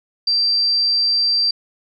sine tone, 4699 Hz, D8, in tune, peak -14 dBFS, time 0.27-1.51 s, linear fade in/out 5 ms, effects none

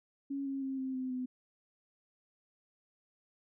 sine tone with pitch steps, 277.2 / 272.3 / 267.4 / 262.7 / 258 / 253.5 Hz, C#4 / C#4 / C4 / C4 / C4 / B3, 0 / -31 / +38 / +7 / -24 / +45 cents, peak -34 dBFS, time 0.3-1.26 s, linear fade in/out 10 ms, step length 160 ms, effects none

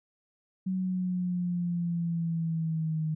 sine exponential sweep, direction down, 188 to 155.56 Hz, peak -27 dBFS, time 0.66-3.15 s, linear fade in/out 10 ms, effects none

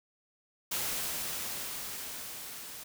white noise with level ramp, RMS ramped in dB -33 to -45 dBFS, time 0.71-2.84 s, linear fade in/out 10 ms, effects none

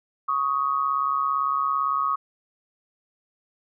sine tone pair together, 1114 / 1251.7 Hz, C#6 / D#6, +8 / +10 cents, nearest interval major second, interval 202 cents, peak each -24 dBFS, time 0.28-2.16 s, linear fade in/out 10 ms, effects none

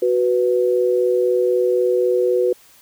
sine tone pair together, 370 / 493.9 Hz, F#4 / B4, 0 / 0 cents, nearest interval perfect fourth, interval 500 cents, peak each -17 dBFS, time 0.02-2.53 s, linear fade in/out 5 ms, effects white hiss -50 dBFS RMS until 2.81 s

